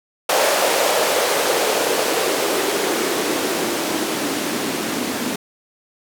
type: noise with band-pass filter sweep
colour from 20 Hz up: blue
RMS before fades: -20 dBFS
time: 0.29-5.36 s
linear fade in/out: 5 ms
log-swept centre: 580 to 240 Hz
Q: 2.7
effects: none